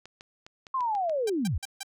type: clicks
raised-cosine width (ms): 0.2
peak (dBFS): -28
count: 7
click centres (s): 0.056 / 0.209 / 0.465 / 0.668 / 0.807 / 0.951 / 1.096
type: linear sweep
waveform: sine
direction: down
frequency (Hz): 1081 to 55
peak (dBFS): -25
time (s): 0.74-1.58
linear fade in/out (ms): 5
type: tone bursts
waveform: 5% pulse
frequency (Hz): 787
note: G5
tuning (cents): +7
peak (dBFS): -22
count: 4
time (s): 1.27-1.832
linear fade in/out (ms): 5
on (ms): 28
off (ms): 150
effects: none